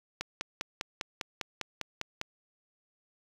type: click train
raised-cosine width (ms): 0.2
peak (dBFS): -16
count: 11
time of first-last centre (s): 0.21-2.214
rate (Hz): 4.99
effects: high-pass 60 Hz 12 dB/octave + 7-bit